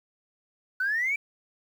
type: exponential sweep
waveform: sine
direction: up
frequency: 1480 to 2349 Hz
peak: -23 dBFS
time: 0.8-1.16 s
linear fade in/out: 5 ms
effects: tanh soft clip ceiling -20 dBFS + 9-bit